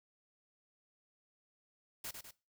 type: noise with echo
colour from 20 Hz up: white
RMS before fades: -43 dBFS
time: 2.04-2.11 s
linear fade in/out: 5 ms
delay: 100 ms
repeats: 2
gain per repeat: -5 dB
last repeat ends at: 2.31 s
effects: noise-tail reverb RT60 0.3 s tail -20 dB re dry